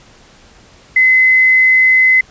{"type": "tone with quantisation", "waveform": "sine", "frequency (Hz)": 2040, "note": "C7", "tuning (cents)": -44, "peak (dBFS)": -6, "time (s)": [0.96, 2.21], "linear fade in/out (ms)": 5, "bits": 6, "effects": ["pink hiss -44 dBFS RMS until 2.3 s", "resampled to 16000 Hz"]}